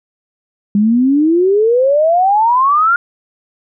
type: exponential sweep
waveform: sine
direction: up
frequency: 199.5 to 1430 Hz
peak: -8 dBFS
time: 0.75-2.96 s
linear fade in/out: 2 ms
effects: none